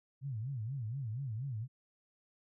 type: tone with vibrato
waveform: sine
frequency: 122.6 Hz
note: B2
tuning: 12 cents flat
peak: -36 dBFS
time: 0.21-1.68 s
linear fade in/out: 50 ms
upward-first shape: sine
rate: 4.2 Hz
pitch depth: 250 cents each way
effects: none